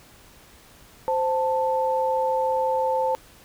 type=tone pair together; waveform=sine; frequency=521.1 / 883 Hz; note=C5 / A5; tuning=-7 / +6 cents; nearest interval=major sixth; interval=913 cents; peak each=-23 / -23 dBFS; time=1.08-3.15 s; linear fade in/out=0 ms; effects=pink hiss -51 dBFS RMS until 3.44 s